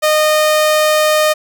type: tone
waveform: sawtooth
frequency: 614 Hz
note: D#5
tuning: 23 cents flat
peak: -6 dBFS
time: 0.02-1.34 s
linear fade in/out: 20 ms
effects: none